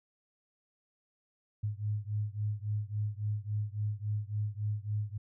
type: beating tone pair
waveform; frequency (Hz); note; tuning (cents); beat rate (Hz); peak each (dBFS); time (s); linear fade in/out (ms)
sine; 103.6 / 107.2; G#2 / A2; -4 / -45; 3.6; -34 / -35; 1.63-5.18; 10
effects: none